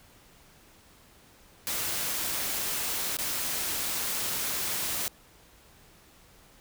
white noise with dropouts, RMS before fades -31 dBFS, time 1.67-5.08 s, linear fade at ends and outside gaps 0 ms, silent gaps 3.169-3.187 s, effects pink hiss -57 dBFS RMS until 6.6 s

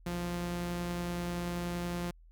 sawtooth tone pair together, 61.73 / 174.61 Hz, B1 / F3, 0 / 0 cents, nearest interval octave + tritone, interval 1800 cents, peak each -39 / -30 dBFS, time 0.06-2.11 s, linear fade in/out 5 ms, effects added 41 Hz sine -54 dBFS peak until 2.31 s

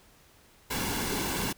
pink noise with comb filter, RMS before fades -31 dBFS, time 0.7-1.53 s, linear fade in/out 10 ms, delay 1.6 ms, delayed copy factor -0.5, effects pink hiss -59 dBFS RMS until 1.57 s

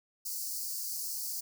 white high-pass noise, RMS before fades -37 dBFS, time 0.25-1.41 s, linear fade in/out 10 ms, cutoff 4400 Hz, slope 96 dB/octave, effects none

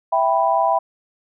sine chord, E minor, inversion none, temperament equal, 659.3 / 784 / 987.8 Hz, E5 / G5 / B5, 0 / 0 / 0 cents, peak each -19 dBFS, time 0.12-0.79 s, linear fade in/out 10 ms, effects none

